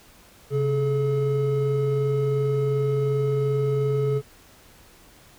triangle tone pair together, 134.95 / 427.6 Hz, C#3 / A4, -46 / -49 cents, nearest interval octave + minor sixth, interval 1997 cents, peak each -21 dBFS, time 0.5-4.22 s, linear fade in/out 50 ms, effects pink hiss -52 dBFS RMS until 5.38 s

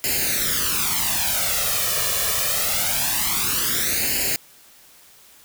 white noise with flanger, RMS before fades -22 dBFS, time 0.04-4.36 s, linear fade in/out 0 ms, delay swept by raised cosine 0.42 to 1.72 ms, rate 0.24 Hz, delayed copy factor +0.8, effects white hiss -50 dBFS RMS until 5.44 s

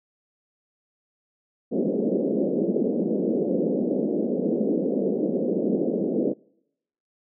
pink band-pass noise, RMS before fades -24 dBFS, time 1.71-6.34 s, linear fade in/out 20 ms, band 190 to 540 Hz, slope 48 dB/octave, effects noise-tail reverb RT60 0.8 s tail -26 dB re dry

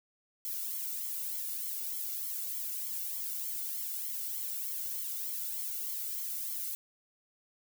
violet noise with flanger, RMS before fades -37 dBFS, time 0.45-6.75 s, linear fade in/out 0 ms, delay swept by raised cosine 0.92 to 1.44 ms, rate 3.3 Hz, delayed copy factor +0.85, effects none

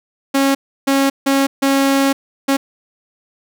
sawtooth tone bursts at uneven times, 273.8 Hz, C#4, 21 cents flat, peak -8 dBFS, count 5, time 0.34-0.55 / 0.87-1.1 / 1.26-1.47 / 1.62-2.13 / 2.48-2.57 s, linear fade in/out 10 ms, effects none

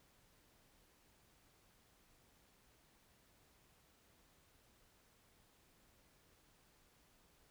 silence, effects pink hiss -71 dBFS RMS until 7.5 s

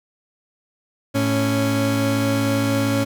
30% pulse tone pair together, 110.01 / 277.2 Hz, A2 / C#4, 0 / 0 cents, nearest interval octave + major third, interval 1600 cents, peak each -19 / -17 dBFS, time 1.14-3.05 s, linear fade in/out 20 ms, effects none

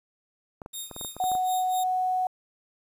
clicks, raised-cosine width 1 ms, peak -25 dBFS, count 10, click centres 0.618 / 0.661 / 0.913 / 0.964 / 1.012 / 1.048 / 1.166 / 1.24 / 1.317 / 1.352 s
5% pulse tone with tremolo, 3695 Hz, A#7, 16 cents flat, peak -24 dBFS, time 0.73-1.84 s, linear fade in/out 10 ms, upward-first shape sine, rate 4 Hz, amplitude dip 85%
sine tone, 740 Hz, F#5, in tune, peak -23 dBFS, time 1.2-2.27 s, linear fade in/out 2 ms
effects resampled to 32000 Hz + 9-bit

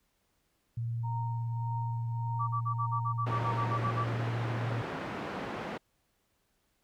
sine tone with vibrato, 116.54 Hz, A#2, in tune, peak -31 dBFS, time 0.77-4.82 s, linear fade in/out 5 ms, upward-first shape triangle, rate 19 Hz, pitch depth 32 cents each way
sine tone with tremolo, 927 Hz, A#5, 10 cents flat, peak -35 dBFS, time 1.03-3.76 s, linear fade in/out 20 ms, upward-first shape triangle, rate 1.7 Hz, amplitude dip 85%
sine tone bursts, 1156 Hz, D6, 28 cents flat, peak -30 dBFS, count 13, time 2.39-4.049 s, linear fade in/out 20 ms, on 87 ms, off 44 ms
pink band-pass noise, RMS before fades -38 dBFS, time 3.26-5.78 s, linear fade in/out 10 ms, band 170 to 1800 Hz, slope 12 dB/octave
effects pink hiss -75 dBFS RMS until 6.83 s

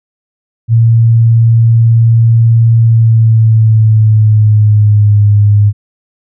sine tone with pitch glide, 114.8 to 103.46 Hz, A#2 to G#2, -26 to -6 cents, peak -3 dBFS, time 0.68-5.73 s, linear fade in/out 50 ms, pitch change -180 cents, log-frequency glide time 2.76-5.24 s, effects none

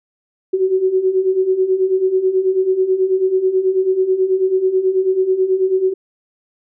sine beating tone pair, 370 / 379.2 Hz, F#4 / F#4, 0 / +43 cents, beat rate 9.2 Hz, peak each -19 / -14 dBFS, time 0.53-5.94 s, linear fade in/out 10 ms, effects none

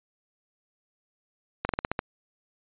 slowing click train, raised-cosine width 0.5 ms, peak -11 dBFS, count 7, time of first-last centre 1.65-1.991 s, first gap 41 ms, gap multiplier 1.13, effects resampled to 8000 Hz

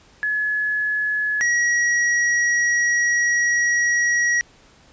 sine / square tone pair in turn, 1702 / 1910.1 Hz, G#6 / A#6, +42 / +42 cents, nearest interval major second, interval 200 cents, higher second, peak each -19 / -17 dBFS, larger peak second, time 0.23-1.41 / 1.41-4.41 s, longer second, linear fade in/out 0 ms, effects pink hiss -52 dBFS RMS until 4.92 s + resampled to 16000 Hz

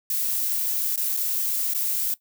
violet noise with dropouts, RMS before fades -25 dBFS, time 0.1-2.14 s, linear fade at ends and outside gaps 2 ms, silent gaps 0.96-0.975 / 1.167-1.171 / 1.737-1.747 s, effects noise-tail reverb RT60 0.1 s tail -17 dB re dry

